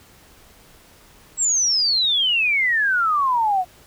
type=exponential sweep; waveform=sine; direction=down; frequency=7800 to 710 Hz; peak=-16 dBFS; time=1.37-3.65 s; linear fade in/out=50 ms; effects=pink hiss -50 dBFS RMS until 3.86 s